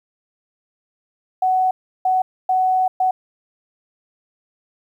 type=tone bursts at uneven times; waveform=sine; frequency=746 Hz; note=F#5; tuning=14 cents sharp; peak=-14 dBFS; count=4; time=1.42-1.71 / 2.05-2.22 / 2.49-2.88 / 3-3.11 s; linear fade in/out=5 ms; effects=9-bit